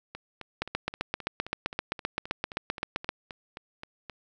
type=two click trains; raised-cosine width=0.3 ms; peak=-12 / -23 dBFS; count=20 / 16; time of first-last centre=0.62-3.091 / 0.15-4.097 s; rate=7.69 / 3.8 Hz; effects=none